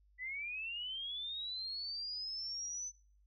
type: linear sweep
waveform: sine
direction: up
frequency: 1960 to 6100 Hz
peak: -39 dBFS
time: 0.18-2.92 s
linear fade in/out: 50 ms
effects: noise-tail reverb RT60 0.5 s tail -24 dB re dry + added 50 Hz sine -65 dBFS peak until 3.26 s